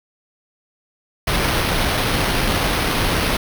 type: noise with sample-and-hold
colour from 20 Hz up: pink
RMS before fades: -19 dBFS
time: 1.27-3.37 s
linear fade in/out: 5 ms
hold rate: 7350 Hz
effects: none